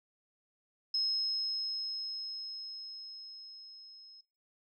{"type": "tone with level ramp", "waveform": "sine", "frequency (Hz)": 5160, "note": "E8", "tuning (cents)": -38, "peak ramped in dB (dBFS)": [-28, -52], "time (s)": [0.94, 4.21], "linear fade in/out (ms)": 5, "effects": ["noise-tail reverb RT60 0.4 s tail -25 dB re dry"]}